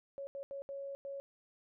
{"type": "tone bursts at uneven times", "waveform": "sine", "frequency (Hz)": 554.4, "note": "C#5", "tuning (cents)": 0, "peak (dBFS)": -40, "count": 5, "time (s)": [[0.18, 0.27], [0.35, 0.43], [0.51, 0.62], [0.69, 0.95], [1.05, 1.2]], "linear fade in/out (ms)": 0, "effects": []}